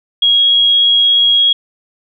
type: tone with amplitude modulation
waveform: sine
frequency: 3299 Hz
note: G#7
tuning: 12 cents flat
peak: -6 dBFS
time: 0.22-1.53 s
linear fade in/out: 5 ms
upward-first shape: sine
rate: 117 Hz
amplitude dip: 25%
effects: none